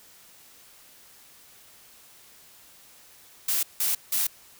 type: noise bursts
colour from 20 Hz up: blue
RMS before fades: -25 dBFS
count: 3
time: 3.48-4.27 s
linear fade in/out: 5 ms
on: 150 ms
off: 170 ms
effects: white hiss -53 dBFS RMS until 4.59 s